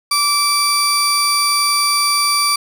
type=tone pair together; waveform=30% pulse; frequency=1163 / 4652 Hz; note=D6 / D8; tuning=-17 / -17 cents; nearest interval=2 octaves; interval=2400 cents; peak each=-14 dBFS; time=0.11-2.56 s; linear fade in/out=5 ms; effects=none